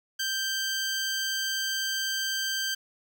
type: tone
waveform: 15% pulse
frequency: 1568 Hz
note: G6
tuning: in tune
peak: -21 dBFS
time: 0.19-2.75 s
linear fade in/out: 10 ms
effects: none